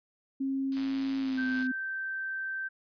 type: tone with pitch glide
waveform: sine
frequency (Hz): 270 to 257.1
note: C#4 to C4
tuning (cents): -45 to -30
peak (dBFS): -28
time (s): 0.4-1.72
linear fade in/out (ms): 10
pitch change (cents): -85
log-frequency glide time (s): 1.19-1.44
type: noise with tremolo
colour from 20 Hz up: blue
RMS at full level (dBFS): -41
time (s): 0.72-1.67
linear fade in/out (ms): 0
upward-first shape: sine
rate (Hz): 3.7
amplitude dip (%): 25
type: click train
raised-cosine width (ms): 0.2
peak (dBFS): -27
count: 96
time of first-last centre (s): 0.77-1.626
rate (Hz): 111
type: tone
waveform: sine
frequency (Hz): 1557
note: G6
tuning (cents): -12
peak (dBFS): -32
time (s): 1.37-2.69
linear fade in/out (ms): 20
effects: resampled to 11025 Hz